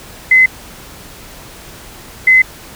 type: tone pair in turn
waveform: sine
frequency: 2042 / 2042 Hz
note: C7 / C7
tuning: -43 / -43 cents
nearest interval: unison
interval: 0 cents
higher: neither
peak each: -4 dBFS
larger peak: neither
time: 0.31-0.46 / 2.27-2.42 s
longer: neither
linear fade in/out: 5 ms
effects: pink hiss -35 dBFS RMS until 2.75 s